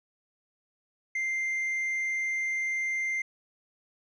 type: tone with tanh clipping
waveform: triangle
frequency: 2093 Hz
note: C7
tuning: in tune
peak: -28 dBFS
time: 1.15-3.22 s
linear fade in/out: 5 ms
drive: 7 dB
effects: none